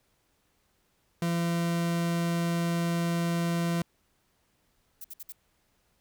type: tone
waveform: 40% pulse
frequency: 170 Hz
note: F3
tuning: 46 cents flat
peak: -25 dBFS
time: 1.22-3.82 s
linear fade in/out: 2 ms
type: noise bursts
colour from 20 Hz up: violet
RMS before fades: -41 dBFS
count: 4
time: 5.01-5.323 s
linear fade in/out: 5 ms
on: 34 ms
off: 59 ms
effects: pink hiss -71 dBFS RMS until 6 s